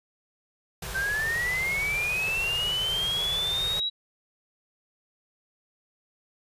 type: band-stop noise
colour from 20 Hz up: pink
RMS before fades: -36 dBFS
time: 0.82-3.8 s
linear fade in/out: 5 ms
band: 190 to 360 Hz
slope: 96 dB/octave
type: linear sweep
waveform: sine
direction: up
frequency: 1542 to 3901 Hz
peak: -25 dBFS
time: 0.94-3.9 s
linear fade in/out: 20 ms
effects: resampled to 32000 Hz